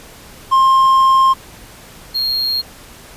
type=tone pair in turn; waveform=triangle; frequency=1061 / 4244 Hz; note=C6 / C8; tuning=+24 / +24 cents; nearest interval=2 octaves; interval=2400 cents; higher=second; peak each=-6 / -14 dBFS; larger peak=first; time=0.51-1.34 / 2.14-2.62 s; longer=first; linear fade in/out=20 ms; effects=pink hiss -39 dBFS RMS until 3.16 s + resampled to 32000 Hz